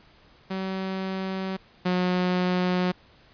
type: tone pair in turn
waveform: sawtooth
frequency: 190 / 181.21 Hz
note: F#3 / F#3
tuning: +46 / -36 cents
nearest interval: minor second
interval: 82 cents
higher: first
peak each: -24 / -18 dBFS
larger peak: second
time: 0.5-1.57 / 1.85-2.92 s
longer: neither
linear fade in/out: 10 ms
effects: pink hiss -56 dBFS RMS until 3.33 s + resampled to 11025 Hz